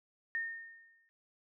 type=tone with exponential decay; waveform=sine; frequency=1830 Hz; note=A#6; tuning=32 cents flat; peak=-31 dBFS; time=0.35-1.09 s; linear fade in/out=0 ms; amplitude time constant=160 ms; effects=none